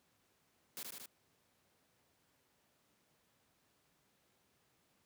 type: noise with echo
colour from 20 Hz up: white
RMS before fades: -45 dBFS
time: 0.77-0.83 s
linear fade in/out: 0 ms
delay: 76 ms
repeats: 3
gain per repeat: -2 dB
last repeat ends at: 1.058 s
effects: pink hiss -75 dBFS RMS until 5.05 s + high-pass 100 Hz 12 dB/octave